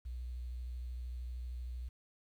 sine tone with vibrato, 61.3 Hz, B1, 12 cents flat, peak -39 dBFS, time 0.05-1.89 s, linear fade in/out 10 ms, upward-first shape sine, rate 13 Hz, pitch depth 32 cents each way, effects 11-bit

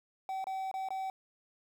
triangle tone with dropouts, 765 Hz, G5, 42 cents flat, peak -32 dBFS, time 0.29-1.1 s, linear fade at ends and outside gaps 1 ms, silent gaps 0.442-0.469 / 0.714-0.74 / 0.887-0.905 s, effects 10-bit

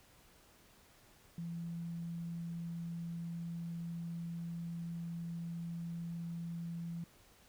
sine tone, 168.8 Hz, E3, 41 cents sharp, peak -39 dBFS, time 1.38-7.04 s, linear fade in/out 2 ms, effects pink hiss -64 dBFS RMS until 7.48 s

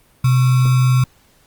sine tone with sample-and-hold, 127.8 Hz, C3, 40 cents flat, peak -10 dBFS, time 0.24-1.04 s, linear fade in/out 5 ms, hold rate 1225 Hz, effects pink hiss -54 dBFS RMS until 1.46 s + Opus 32 kbps

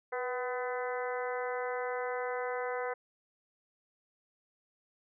harmonic tone with a mistuned harmonic, 251.9 Hz, B3, 34 cents sharp, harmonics 2 / 3 / 4 / 5 / 6 / 7 / 8, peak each -35 / -40 / -42 / -44 / -43 / -47 / -45 dBFS, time 0.12-2.94 s, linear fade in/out 10 ms, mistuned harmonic 2, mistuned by -37 cents, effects none

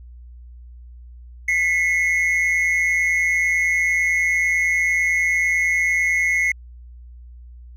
triangle tone pair together, 2000 / 2169 Hz, B6 / C#7, +21 / -38 cents, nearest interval minor second, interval 141 cents, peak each -17 / -16 dBFS, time 1.48-6.52 s, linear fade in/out 5 ms, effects tanh soft clip ceiling -11 dBFS + added 60 Hz sine -38 dBFS peak until 7.76 s

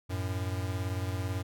square beating tone pair, 92.5 / 110.5 Hz, F#2 / A2, 0 / +8 cents, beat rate 18 Hz, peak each -33 / -37 dBFS, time 0.09-1.43 s, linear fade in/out 20 ms, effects none

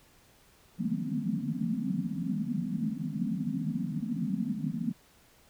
white band-pass noise, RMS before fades -32 dBFS, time 0.78-4.93 s, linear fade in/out 20 ms, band 150 to 260 Hz, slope 96 dB/octave, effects pink hiss -61 dBFS RMS until 5.49 s

